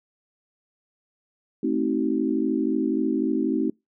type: chord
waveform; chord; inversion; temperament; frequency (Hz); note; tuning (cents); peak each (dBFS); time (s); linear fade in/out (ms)
sine; A diminished seventh; none; just; 220 / 264 / 316.8 / 380.2; A3 / C4 / Eb4 / Gb4; 0 / +16 / +31 / +47; -28 / -25 / -25 / -29; 1.63-3.7; 5
effects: noise-tail reverb RT60 0.2 s tail -26 dB re dry